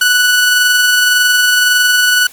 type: tone with amplitude modulation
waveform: sawtooth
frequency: 1480 Hz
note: F#6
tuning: in tune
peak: -3 dBFS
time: 0.01-2.27 s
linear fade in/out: 5 ms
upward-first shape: sine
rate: 21.8 Hz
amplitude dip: 25%
effects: white hiss -38 dBFS RMS until 2.32 s + MP3 96 kbps